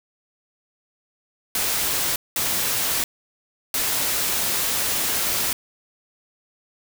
white noise bursts at uneven times, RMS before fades -23 dBFS, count 3, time 1.55-2.16 / 2.36-3.04 / 3.74-5.53 s, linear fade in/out 2 ms, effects none

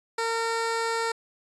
15% pulse tone, 457 Hz, A#4, 34 cents flat, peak -19 dBFS, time 0.18-1.12 s, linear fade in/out 5 ms, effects resampled to 22050 Hz

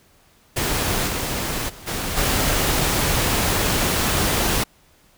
pink noise with level steps, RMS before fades -22 / -25 / -41 / -26 / -20 dBFS, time 0.56-4.64 s, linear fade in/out 10 ms, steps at 1.07 / 1.68 / 1.86 / 2.16 s, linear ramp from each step 20 ms, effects pink hiss -56 dBFS RMS until 5.17 s

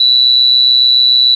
sine tone with amplitude modulation, 3951 Hz, B7, in tune, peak -3 dBFS, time 0-1.35 s, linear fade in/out 5 ms, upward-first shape sine, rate 127 Hz, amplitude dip 60%, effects 7-bit

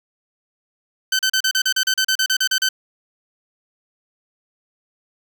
15% pulse tone bursts, 1533 Hz, G6, 39 cents flat, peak -9 dBFS, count 15, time 1.12-2.689 s, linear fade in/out 5 ms, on 71 ms, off 36 ms, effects none

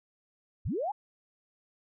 sine linear sweep, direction up, 43.25 to 872 Hz, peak -29 dBFS, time 0.65-0.92 s, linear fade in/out 10 ms, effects none

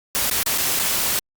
white noise with dropouts, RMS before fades -21 dBFS, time 0.15-1.19 s, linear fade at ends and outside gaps 0 ms, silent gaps 0.298-0.312 / 0.43-0.462 / 0.577-0.582 / 0.792-0.796 s, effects Opus 48 kbps

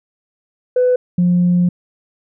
sine tone pair in turn, 500 / 177.1 Hz, B4 / F3, +21 / +24 cents, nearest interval octave + tritone, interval 1797 cents, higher first, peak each -9 dBFS, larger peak neither, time 0.76-0.96 / 1.18-1.69 s, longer second, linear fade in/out 5 ms, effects tanh soft clip ceiling -7 dBFS

